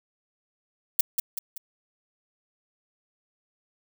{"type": "noise with echo", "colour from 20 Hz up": "violet", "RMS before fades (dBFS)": -18, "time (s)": [0.99, 1.01], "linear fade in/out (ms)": 5, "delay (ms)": 190, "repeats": 3, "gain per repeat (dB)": -6, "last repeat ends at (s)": 1.58, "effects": []}